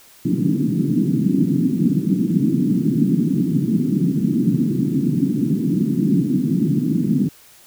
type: band-pass noise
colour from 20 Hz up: white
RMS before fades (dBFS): -18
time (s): 0.25-7.29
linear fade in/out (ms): 5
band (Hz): 140 to 300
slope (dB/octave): 48
effects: white hiss -48 dBFS RMS until 7.66 s